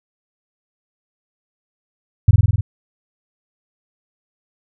sine tone with echo, 100.4 Hz, G2, 42 cents sharp, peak -4 dBFS, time 2.28-2.31 s, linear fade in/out 5 ms, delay 50 ms, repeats 6, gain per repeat -2 dB, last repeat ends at 2.61 s, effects none

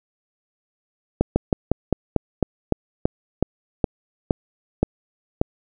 slowing click train, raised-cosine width 2 ms, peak -3 dBFS, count 14, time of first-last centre 1.21-5.414 s, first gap 150 ms, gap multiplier 1.12, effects none

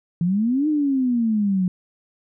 sine exponential two-way sweep, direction up then down, 164.81 to 310.6 to 179.2 Hz, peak -17 dBFS, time 0.21-1.68 s, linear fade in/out 2 ms, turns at 0.68 s, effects none

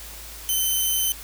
5% pulse tone, 3063 Hz, G7, 41 cents flat, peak -12 dBFS, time 0.49-1.12 s, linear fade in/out 0 ms, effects added 55 Hz sine -42 dBFS peak until 1.23 s + white hiss -40 dBFS RMS until 1.23 s

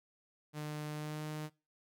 sawtooth tone with pitch glide, 150.8 to 153.08 Hz, D3 to D#3, +46 to -28 cents, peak -35 dBFS, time 0.53-1.5 s, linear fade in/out 50 ms, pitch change +26 cents, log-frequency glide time 0.92-1.23 s, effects noise-tail reverb RT60 0.3 s tail -22 dB re dry

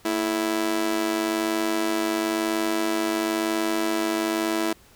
sawtooth tone with amplitude modulation, 329.6 Hz, E4, in tune, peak -15 dBFS, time 0.05-4.73 s, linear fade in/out 5 ms, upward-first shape sine, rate 101 Hz, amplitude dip 80%, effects pink hiss -54 dBFS RMS until 4.95 s

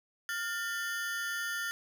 40% pulse ring-modulated tone, 1605 Hz, G6, 40 cents sharp, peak -29 dBFS, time 0.29-1.71 s, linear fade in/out 0 ms, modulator 196 Hz, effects none

